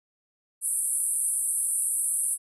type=band-pass noise; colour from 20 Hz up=white; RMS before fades=-27 dBFS; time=0.61-2.38 s; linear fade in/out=50 ms; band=8600 to 11000 Hz; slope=96 dB/octave; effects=none